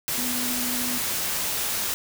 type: tone in noise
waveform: sine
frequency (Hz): 246.9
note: B3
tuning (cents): 0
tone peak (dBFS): -31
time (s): 0.18-0.98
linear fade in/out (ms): 0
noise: white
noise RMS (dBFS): -27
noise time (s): 0.08-1.94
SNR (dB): -7
effects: none